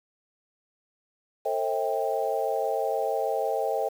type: tone cluster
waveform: sine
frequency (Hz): 448.7 / 535 / 645 / 790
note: A4 / C5 / E5 / G5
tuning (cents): +34 / +38 / -38 / +13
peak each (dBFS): -30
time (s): 1.45-3.89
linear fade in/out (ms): 10
effects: 8-bit